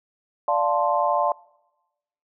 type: chord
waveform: sine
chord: D minor seventh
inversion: none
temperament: equal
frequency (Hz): 587.3 / 698.5 / 880 / 1046.5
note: D5 / F5 / A5 / C6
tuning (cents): 0 / 0 / 0 / 0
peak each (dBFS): -24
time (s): 0.48-1.32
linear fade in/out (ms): 2
effects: noise-tail reverb RT60 1.0 s tail -24 dB re dry